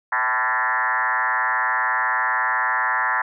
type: tone with frequency modulation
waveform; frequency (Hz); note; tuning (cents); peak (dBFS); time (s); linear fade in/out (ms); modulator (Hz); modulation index
sine; 1366; F6; -39; -18; 0.12-3.22; 5; 120; 4.4
effects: none